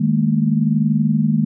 sine chord, D# suspended fourth, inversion none, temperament equal with one note detuned, 155.56 / 207.7 / 228.5 Hz, D#3 / G#3 / A#3, 0 / 0 / -34 cents, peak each -18 dBFS, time 0-1.45 s, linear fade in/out 10 ms, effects none

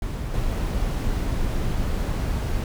brown noise with level steps, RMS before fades -28 / -24 dBFS, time 0.02-2.64 s, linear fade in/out 2 ms, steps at 0.34 s, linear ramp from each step 2 ms, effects none

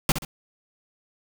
pink noise with echo, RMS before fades -19 dBFS, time 0.09-0.12 s, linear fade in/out 2 ms, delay 65 ms, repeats 2, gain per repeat -9 dB, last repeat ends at 0.25 s, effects none

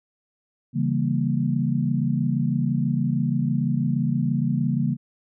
sine chord, C# diminished seventh, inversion none, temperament equal, 138.59 / 164.81 / 196 / 233.1 Hz, C#3 / E3 / G3 / Bb3, 0 / 0 / 0 / 0 cents, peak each -24 / -26 / -28 / -25 dBFS, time 0.73-4.97 s, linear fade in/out 50 ms, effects none

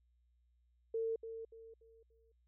sine tone with echo, 451.6 Hz, A4, 45 cents sharp, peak -34 dBFS, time 0.94-1.16 s, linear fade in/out 5 ms, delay 290 ms, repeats 4, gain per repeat -9 dB, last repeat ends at 2.32 s, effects added 60 Hz sine -70 dBFS peak until 2.47 s

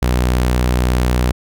sawtooth tone, 61.74 Hz, B1, in tune, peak -9 dBFS, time 0.02-1.32 s, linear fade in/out 5 ms, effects none

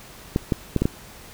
clicks, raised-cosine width 3 ms, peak -6 dBFS, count 5, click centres 0.361 / 0.522 / 0.763 / 0.82 / 0.855 s, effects pink hiss -44 dBFS RMS until 1.33 s

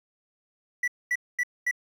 triangle tone bursts, 1960 Hz, B6, 14 cents flat, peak -21 dBFS, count 4, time 0.83-1.712 s, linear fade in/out 5 ms, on 48 ms, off 230 ms, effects 10-bit

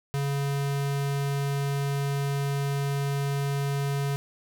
square tone, 140.3 Hz, C#3, 21 cents sharp, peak -26 dBFS, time 0.14-4.16 s, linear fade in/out 0 ms, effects none

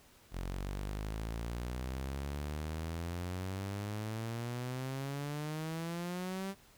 sawtooth exponential sweep, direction up, 43.97 to 197.1 Hz, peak -33 dBFS, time 0.31-6.55 s, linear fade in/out 50 ms, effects pink hiss -62 dBFS RMS until 6.77 s

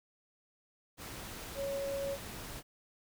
sine tone in noise, 554.4 Hz, C#5, in tune, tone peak -34 dBFS, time 1.55-2.18 s, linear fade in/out 50 ms, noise pink, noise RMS -45 dBFS, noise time 0.97-2.63 s, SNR +8 dB, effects none

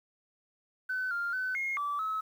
sine tone with pitch steps, 1513 / 1398 / 1513 / 2148 / 1158 / 1291 Hz, F#6 / F6 / F#6 / C7 / D6 / E6, +38 / +1 / +38 / +45 / -25 / -37 cents, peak -29 dBFS, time 0.89-2.21 s, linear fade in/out 10 ms, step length 220 ms, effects tanh soft clip ceiling -26 dBFS + 10-bit

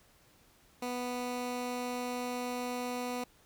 15% pulse tone, 246.9 Hz, B3, in tune, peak -28 dBFS, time 0.82-3.24 s, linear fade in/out 5 ms, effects pink hiss -64 dBFS RMS until 3.45 s

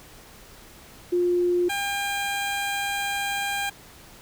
sine / 15% pulse tone pair in turn, 353.6 / 802.1 Hz, F4 / G5, +22 / +40 cents, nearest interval octave + major second, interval 1418 cents, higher second, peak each -19 dBFS, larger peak neither, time 1.12-1.69 / 1.69-3.7 s, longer second, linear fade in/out 10 ms, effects pink hiss -48 dBFS RMS until 4.21 s

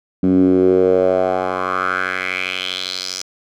10% pulse tone with band-pass filter sweep, 92.5 Hz, F#2, in tune, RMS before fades -17 dBFS, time 0.23-3.22 s, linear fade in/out 5 ms, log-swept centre 230 to 5700 Hz, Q 4, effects none

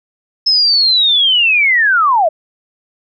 sine linear sweep, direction down, 5230 to 598 Hz, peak -8 dBFS, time 0.46-2.29 s, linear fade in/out 10 ms, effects none

